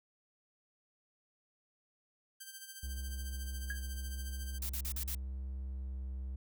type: tone with tremolo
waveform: 5% pulse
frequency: 1568 Hz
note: G6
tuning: in tune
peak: -34 dBFS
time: 2.4-4.59 s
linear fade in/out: 10 ms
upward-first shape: sine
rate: 14 Hz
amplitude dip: 60%
type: tone with vibrato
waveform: triangle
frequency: 65.41 Hz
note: C2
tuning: in tune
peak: -36 dBFS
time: 2.83-6.36 s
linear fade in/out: 5 ms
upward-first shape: sine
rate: 0.83 Hz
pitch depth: 9 cents each way
type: tone with exponential decay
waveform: sine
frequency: 1642 Hz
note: G#6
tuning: 20 cents flat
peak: -34 dBFS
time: 3.7-3.83 s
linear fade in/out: 2 ms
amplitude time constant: 28 ms
type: noise bursts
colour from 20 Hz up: blue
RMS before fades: -40 dBFS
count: 5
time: 4.62-5.149 s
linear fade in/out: 2 ms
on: 73 ms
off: 41 ms
effects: none